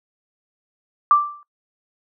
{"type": "tone with exponential decay", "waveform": "sine", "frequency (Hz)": 1174.7, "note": "D6", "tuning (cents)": 0, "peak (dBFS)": -7, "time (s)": [1.11, 1.43], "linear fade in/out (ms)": 1, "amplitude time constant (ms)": 69, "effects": ["noise-tail reverb RT60 0.1 s tail -18 dB re dry"]}